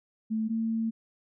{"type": "tone pair in turn", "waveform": "sine", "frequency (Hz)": [220, 225], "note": ["A3", "A3"], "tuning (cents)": [0, 39], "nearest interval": "unison", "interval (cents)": 39, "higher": "second", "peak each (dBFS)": -26, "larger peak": "neither", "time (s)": [[0.3, 0.49], [0.49, 0.91]], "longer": "second", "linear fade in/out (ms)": 20, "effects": []}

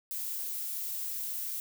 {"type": "noise", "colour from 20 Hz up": "violet", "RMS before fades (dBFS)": -36, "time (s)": [0.11, 1.6], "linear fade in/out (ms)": 0, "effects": []}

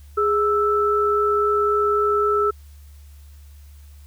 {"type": "tone pair together", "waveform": "sine", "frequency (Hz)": [414.7, 1318.5], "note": ["G#4", "E6"], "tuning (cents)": [-3, 0], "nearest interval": "octave + minor sixth", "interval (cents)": 2003, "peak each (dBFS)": -19, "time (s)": [0.17, 2.51], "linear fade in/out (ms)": 10, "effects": ["added 72 Hz sine -41 dBFS peak until 4.06 s", "white hiss -57 dBFS RMS until 4.06 s"]}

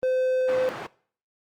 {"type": "tone", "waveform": "triangle", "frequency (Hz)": 514, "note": "C5", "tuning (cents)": -31, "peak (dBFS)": -19, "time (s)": [0.03, 0.69], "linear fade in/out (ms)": 0}
{"type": "band-pass noise", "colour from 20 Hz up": "white", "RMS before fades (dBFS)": -36, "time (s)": [0.48, 0.87], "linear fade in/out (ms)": 10, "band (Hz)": [130, 1300], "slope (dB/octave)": 12}
{"effects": ["noise-tail reverb RT60 0.5 s tail -21 dB re dry", "Opus 32 kbps"]}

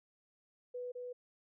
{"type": "tone with echo", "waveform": "sine", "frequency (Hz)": 493.9, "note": "B4", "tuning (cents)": 0, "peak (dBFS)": -39, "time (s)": [0.74, 0.92], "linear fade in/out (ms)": 10, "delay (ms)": 210, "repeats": 1, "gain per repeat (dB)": -2, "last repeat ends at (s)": 1.13, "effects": []}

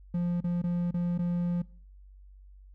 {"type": "tone with dropouts", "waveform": "triangle", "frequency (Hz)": 174.61, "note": "F3", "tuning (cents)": 0, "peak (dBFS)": -24, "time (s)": [0.14, 1.62], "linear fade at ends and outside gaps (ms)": 5, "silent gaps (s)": [[0.406, 0.441], [0.619, 0.638], [0.91, 0.941], [1.179, 1.189]], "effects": ["noise-tail reverb RT60 0.5 s tail -23 dB re dry", "added 48 Hz sine -49 dBFS peak until 2.74 s"]}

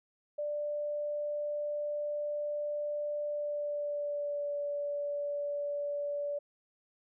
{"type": "tone with pitch glide", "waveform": "sine", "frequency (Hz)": [590, 577.9], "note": ["D5", "D5"], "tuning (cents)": [8, -28], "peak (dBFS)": -32, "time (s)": [0.38, 6.39], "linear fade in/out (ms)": 10, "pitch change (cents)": -36, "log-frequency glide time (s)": [3.25, 4.55], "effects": []}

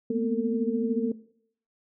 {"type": "tone cluster", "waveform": "sine", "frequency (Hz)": [219.7, 236.8, 250.4, 451.6], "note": ["A3", "A#3", "B3", "A4"], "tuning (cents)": [-2, 27, 24, 45], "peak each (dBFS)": [-32, -28, -33, -28], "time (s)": [0.1, 1.12], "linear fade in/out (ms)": 5, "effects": ["noise-tail reverb RT60 0.6 s tail -17 dB re dry"]}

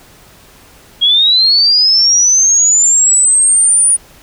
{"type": "linear sweep", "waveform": "sine", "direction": "up", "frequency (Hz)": [3258, 9620], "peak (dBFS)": -6, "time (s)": [1.01, 3.97], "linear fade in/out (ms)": 20, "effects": ["pink hiss -42 dBFS RMS until 4.22 s"]}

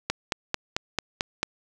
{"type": "click train", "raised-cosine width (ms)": 0.2, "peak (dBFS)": -7, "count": 7, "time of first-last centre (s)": [0.1, 1.43], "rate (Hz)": 4.51, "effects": []}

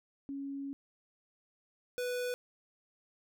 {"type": "tone pair in turn", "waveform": ["sine", "square"], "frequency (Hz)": [277.2, 493.9], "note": ["C#4", "B4"], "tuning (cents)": [0, 0], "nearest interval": "minor seventh", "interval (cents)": 1000, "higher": "second", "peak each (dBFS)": [-37, -34], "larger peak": "second", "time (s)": [[0.29, 0.73], [1.98, 2.34]], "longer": "first", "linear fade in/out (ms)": 0, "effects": []}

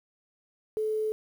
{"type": "tone with quantisation", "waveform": "sine", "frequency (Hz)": 432.7, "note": "A4", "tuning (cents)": -29, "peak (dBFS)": -26, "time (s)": [0.77, 1.12], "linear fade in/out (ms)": 0, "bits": 9, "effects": []}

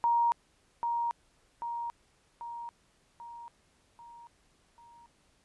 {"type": "tone with echo", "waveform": "sine", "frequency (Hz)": 940, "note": "A#5", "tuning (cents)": 14, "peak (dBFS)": -23, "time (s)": [0.04, 0.32], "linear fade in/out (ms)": 0, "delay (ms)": 790, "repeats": 6, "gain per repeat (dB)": -5, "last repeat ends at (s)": 5.06, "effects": ["pink hiss -68 dBFS RMS until 5.44 s", "resampled to 24000 Hz"]}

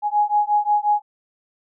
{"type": "beating tone pair", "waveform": "sine", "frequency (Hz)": [830.6, 836.2], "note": ["G#5", "G#5"], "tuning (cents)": [0, 12], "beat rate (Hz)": 5.6, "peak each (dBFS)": -19, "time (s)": [0.02, 1.02], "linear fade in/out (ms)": 50, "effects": []}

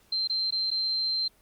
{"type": "tone with dropouts", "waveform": "sine", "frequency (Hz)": 4133, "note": "C8", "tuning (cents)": -22, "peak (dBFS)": -25, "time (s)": [0.12, 1.28], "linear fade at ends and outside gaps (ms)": 5, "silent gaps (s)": [[0.275, 0.297], [0.507, 0.523], [0.705, 0.713]], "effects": ["pink hiss -62 dBFS RMS until 1.41 s", "Opus 48 kbps"]}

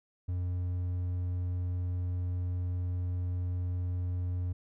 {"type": "tone", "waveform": "triangle", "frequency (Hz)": 89.5, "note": "F2", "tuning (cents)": 43, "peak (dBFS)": -28, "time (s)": [0.28, 4.53], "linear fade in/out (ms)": 10, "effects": []}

